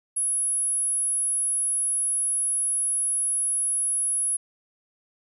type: tone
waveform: sine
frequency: 10700 Hz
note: E9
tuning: 25 cents sharp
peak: -22 dBFS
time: 0.16-4.37 s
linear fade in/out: 10 ms
effects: none